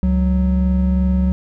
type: tone pair together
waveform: triangle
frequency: 69.3 / 185.13 Hz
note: C#2 / F#3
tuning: 0 / +1 cents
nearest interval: octave + perfect fourth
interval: 1701 cents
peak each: -14 dBFS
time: 0.03-1.32 s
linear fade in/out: 0 ms
effects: none